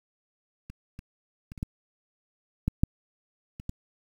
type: clicks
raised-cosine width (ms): 5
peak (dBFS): -29 / -29 / -29 / -30 / -17 / -12 / -8 / -28 / -20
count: 9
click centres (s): 0.7 / 0.991 / 1.519 / 1.578 / 1.629 / 2.68 / 2.835 / 3.599 / 3.694
effects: 8-bit